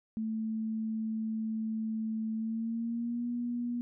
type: tone with pitch glide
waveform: sine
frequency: 220.5 to 240.5 Hz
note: A3 to B3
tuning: +4 to -46 cents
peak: -31 dBFS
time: 0.17-3.81 s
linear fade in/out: 0 ms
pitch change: +150 cents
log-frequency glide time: 2.34-3.27 s
effects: none